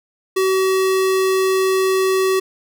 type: tone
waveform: square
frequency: 379.4 Hz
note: F#4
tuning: 43 cents sharp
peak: -15 dBFS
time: 0.36-2.4 s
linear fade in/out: 10 ms
effects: none